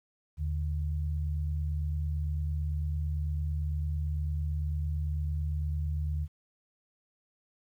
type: tone pair together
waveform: sine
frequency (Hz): 77.9 / 146.83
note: D#2 / D3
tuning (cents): +3 / 0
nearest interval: major seventh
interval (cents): 1097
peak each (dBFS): -29 / -37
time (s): 0.37-6.28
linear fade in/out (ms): 50
effects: 11-bit

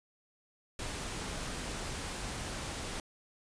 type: noise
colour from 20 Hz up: pink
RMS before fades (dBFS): -39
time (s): 0.79-3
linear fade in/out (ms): 2
effects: resampled to 22050 Hz

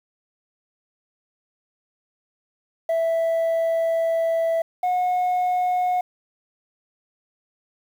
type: tone pair in turn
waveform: sine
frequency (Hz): 659.3 / 725.5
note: E5 / F#5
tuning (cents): 0 / -34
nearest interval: major second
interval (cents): 166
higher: second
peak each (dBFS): -16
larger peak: neither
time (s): 2.89-4.62 / 4.83-6.01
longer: first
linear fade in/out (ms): 5
effects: tanh soft clip ceiling -18 dBFS + 8-bit

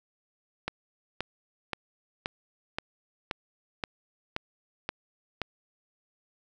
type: click train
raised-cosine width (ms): 0.3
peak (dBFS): -14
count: 10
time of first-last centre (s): 0.68-5.417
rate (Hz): 1.9
effects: none

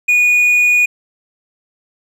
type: tone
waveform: triangle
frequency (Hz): 2457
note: D#7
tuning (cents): -22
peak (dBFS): -7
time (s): 0.08-0.86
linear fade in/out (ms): 10
effects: none

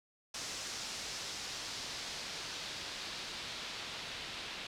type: noise with low-pass filter sweep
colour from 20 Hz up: white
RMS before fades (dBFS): -43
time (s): 0.34-4.67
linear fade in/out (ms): 5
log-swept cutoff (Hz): 5900 to 3600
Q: 1.5
effects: none

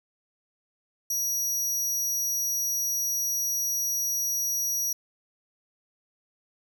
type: tone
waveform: sawtooth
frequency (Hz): 5780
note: F#8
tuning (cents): -41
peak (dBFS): -23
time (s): 1.1-4.93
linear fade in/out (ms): 5
effects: none

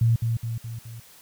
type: tone with echo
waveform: sine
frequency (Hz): 115.2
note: A#2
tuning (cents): -20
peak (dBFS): -16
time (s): 0.01-0.16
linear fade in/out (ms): 5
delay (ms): 210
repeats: 4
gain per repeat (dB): -5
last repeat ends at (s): 1
effects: white hiss -51 dBFS RMS until 1.21 s

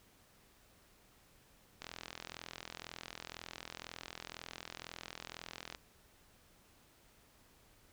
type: click train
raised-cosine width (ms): 0.2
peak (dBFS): -26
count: 166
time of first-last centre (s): 1.82-5.749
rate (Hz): 42
effects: pink hiss -66 dBFS RMS until 7.92 s

